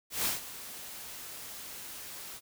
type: noise with ADSR envelope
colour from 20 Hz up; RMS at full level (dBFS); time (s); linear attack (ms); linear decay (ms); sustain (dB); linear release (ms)
white; -29; 0.1-2.41; 150; 150; -15; 53
effects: none